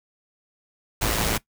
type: noise with amplitude modulation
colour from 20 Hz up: pink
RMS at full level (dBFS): -21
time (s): 1.01-1.38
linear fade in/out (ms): 10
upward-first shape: sine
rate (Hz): 110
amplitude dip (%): 55
effects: noise-tail reverb RT60 0.1 s tail -19 dB re dry